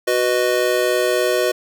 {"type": "chord", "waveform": "square", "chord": "B major", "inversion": "second", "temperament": "just", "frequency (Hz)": [370.4, 493.9, 617.4], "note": ["F#4", "B4", "D#5"], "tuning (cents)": [2, 0, -14], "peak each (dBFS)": -21, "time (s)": [0.07, 1.52], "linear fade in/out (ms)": 10, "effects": []}